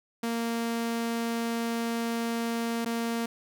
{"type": "tone with dropouts", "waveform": "sawtooth", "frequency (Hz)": 231.6, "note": "A#3", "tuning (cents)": -11, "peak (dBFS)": -24, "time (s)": [0.23, 3.26], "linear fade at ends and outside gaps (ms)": 5, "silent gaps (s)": [2.849, 2.858], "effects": []}